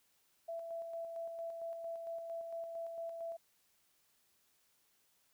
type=tone with tremolo; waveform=sine; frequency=667 Hz; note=E5; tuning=20 cents sharp; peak=-39 dBFS; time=0.48-3.37 s; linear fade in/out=10 ms; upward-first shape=square; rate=4.4 Hz; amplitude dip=35%; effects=white hiss -74 dBFS RMS until 5.33 s